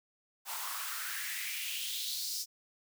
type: noise with high-pass filter sweep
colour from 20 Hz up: white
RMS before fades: -38 dBFS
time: 0.45-2.46 s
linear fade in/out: 50 ms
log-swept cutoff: 850 to 5400 Hz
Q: 3.8
effects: none